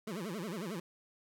25% pulse tone with vibrato, 192.4 Hz, G3, 32 cents flat, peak -34 dBFS, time 0.07-0.8 s, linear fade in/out 5 ms, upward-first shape sine, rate 11 Hz, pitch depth 280 cents each way, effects none

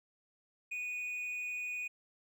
triangle tone with amplitude modulation, 2472 Hz, D#7, 12 cents flat, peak -33 dBFS, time 0.71-1.88 s, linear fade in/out 10 ms, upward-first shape sine, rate 212 Hz, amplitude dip 40%, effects none

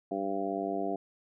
harmonic tone, 98 Hz, G2, in tune, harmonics 2 / 3 / 4 / 5 / 6 / 7 / 8, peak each -40 / -36 / -36 / -41 / -44 / -34 / -45 dBFS, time 0.11-0.96 s, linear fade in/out 5 ms, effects none

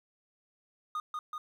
triangle tone with echo, 1230 Hz, D#6, 20 cents flat, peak -30 dBFS, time 0.95-1 s, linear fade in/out 2 ms, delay 190 ms, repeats 2, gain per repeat -2 dB, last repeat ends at 1.38 s, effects 11-bit

